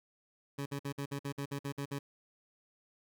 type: tone bursts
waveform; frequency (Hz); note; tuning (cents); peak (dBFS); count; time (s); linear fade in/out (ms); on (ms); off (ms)
20% pulse; 140.6; C#3; +25; -31; 11; 0.58-1.99; 10; 80; 53
effects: none